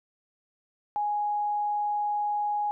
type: tone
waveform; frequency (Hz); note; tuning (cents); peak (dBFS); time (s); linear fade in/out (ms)
sine; 830.6; G#5; 0; -25; 0.96-2.71; 0
effects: none